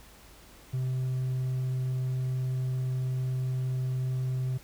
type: tone with hard clipping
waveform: sine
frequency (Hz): 128.9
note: C3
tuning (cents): -26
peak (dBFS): -28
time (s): 0.73-4.58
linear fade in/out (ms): 10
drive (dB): 2
effects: added 50 Hz sine -56 dBFS peak until 4.63 s + pink hiss -54 dBFS RMS until 4.63 s